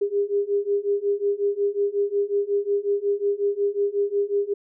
sine beating tone pair, 401.6 / 407.1 Hz, G4 / G#4, +42 / -35 cents, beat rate 5.5 Hz, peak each -24 / -23 dBFS, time 0.01-4.54 s, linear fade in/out 10 ms, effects none

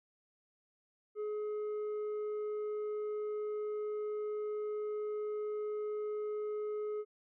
triangle tone with tanh clipping, 422.2 Hz, G#4, 29 cents sharp, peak -36 dBFS, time 1.15-7.05 s, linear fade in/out 50 ms, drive 9 dB, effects none

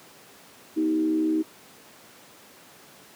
sine tone with frequency modulation, 315.5 Hz, D#4, 24 cents sharp, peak -20 dBFS, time 0.76-1.43 s, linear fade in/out 20 ms, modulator 72.3 Hz, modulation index 0.54, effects pink hiss -50 dBFS RMS until 3.15 s + high-pass 200 Hz 12 dB/octave

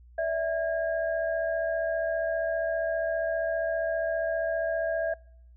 sine tone cluster, 581 / 656 / 1632 Hz, D5 / E5 / G#6, -19 / -9 / -31 cents, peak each -34 / -26 / -35 dBFS, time 0.18-5.14 s, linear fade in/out 5 ms, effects noise-tail reverb RT60 0.7 s tail -26 dB re dry + added 60 Hz sine -50 dBFS peak until 5.56 s

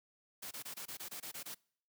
white noise bursts, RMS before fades -45 dBFS, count 10, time 0.42-1.547 s, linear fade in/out 10 ms, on 92 ms, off 23 ms, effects noise-tail reverb RT60 0.6 s tail -26 dB re dry + high-pass 100 Hz 12 dB/octave

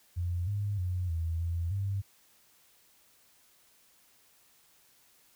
sine tone with pitch steps, 87.7 / 102 / 90.3 / 82.3 / 84.7 / 98.6 Hz, F2 / G#2 / F#2 / E2 / E2 / G2, +8 / -31 / -42 / -2 / +48 / +11 cents, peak -29 dBFS, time 0.16-2.02 s, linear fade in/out 20 ms, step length 310 ms, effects white hiss -64 dBFS RMS until 5.35 s

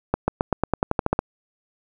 accelerating click train, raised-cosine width 1 ms, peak -5 dBFS, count 12, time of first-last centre 0.14-1.191 s, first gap 140 ms, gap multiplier 0.92, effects none

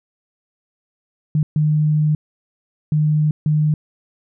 sine tone bursts at uneven times, 152.2 Hz, D#3, 38 cents flat, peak -13 dBFS, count 4, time 1.35-1.43 / 1.56-2.15 / 2.92-3.31 / 3.46-3.74 s, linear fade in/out 2 ms, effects none

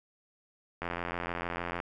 click train, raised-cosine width 0.5 ms, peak -19 dBFS, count 86, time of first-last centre 0.82-1.802 s, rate 86.6 Hz, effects none

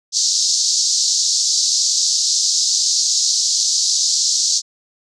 white band-pass noise, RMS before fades -17 dBFS, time 0.12-4.62 s, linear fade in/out 50 ms, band 4200 to 6900 Hz, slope 48 dB/octave, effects none

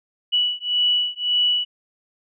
sine beating tone pair, 2947 / 2948.8 Hz, F#7 / F#7, -8 / -7 cents, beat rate 1.8 Hz, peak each -21 dBFS, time 0.32-1.65 s, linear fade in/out 20 ms, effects none

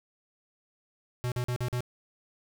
square tone bursts, 123.47 Hz, B2, in tune, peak -29 dBFS, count 5, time 1.24-1.806 s, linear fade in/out 0 ms, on 78 ms, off 44 ms, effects none

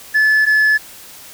sine tone pair in turn, 1730 / 1723.9 Hz, A6 / A6, -30 / -36 cents, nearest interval unison, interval 6 cents, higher first, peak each -7 dBFS, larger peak neither, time 0.14-0.46 / 0.46-0.78 s, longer neither, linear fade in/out 20 ms, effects tanh soft clip ceiling -9 dBFS + white hiss -38 dBFS RMS until 1.33 s

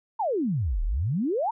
sine exponential two-way sweep, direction down then up, 961 to 34.79 to 961 Hz, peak -23 dBFS, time 0.19-1.51 s, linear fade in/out 10 ms, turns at 0.83 s, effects none

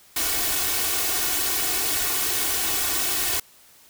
white noise with comb filter, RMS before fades -24 dBFS, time 0.16-3.4 s, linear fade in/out 5 ms, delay 2.7 ms, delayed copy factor +0.8, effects white hiss -53 dBFS RMS until 3.89 s

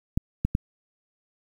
clicks, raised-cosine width 5 ms, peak -10 dBFS, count 3, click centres 0.175 / 0.45 / 0.551 s, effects 8-bit

